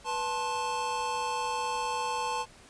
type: tone cluster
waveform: square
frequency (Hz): 491.8 / 878 / 1063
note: B4 / A5 / C6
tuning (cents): -7 / -4 / +27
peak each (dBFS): -39 / -32 / -36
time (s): 0.04-2.46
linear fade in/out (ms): 50
effects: pink hiss -54 dBFS RMS until 2.69 s + resampled to 22050 Hz